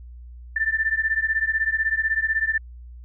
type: beating tone pair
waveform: sine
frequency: 1768 / 1784 Hz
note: A6 / A6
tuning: +8 / +23 cents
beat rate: 16 Hz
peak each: -23 dBFS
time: 0.56-2.58 s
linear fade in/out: 5 ms
effects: added 60 Hz sine -38 dBFS peak until 3.04 s